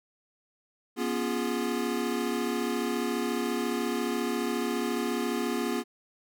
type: chord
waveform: square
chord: C# dominant seventh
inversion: third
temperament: equal with one note detuned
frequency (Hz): 242.8 / 277.2 / 349.2 / 415.3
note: B3 / C#4 / E#4 / G#4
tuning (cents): -29 / 0 / 0 / 0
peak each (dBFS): -32 / -36 / -34 / -35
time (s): 0.96-5.84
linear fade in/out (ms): 50
effects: none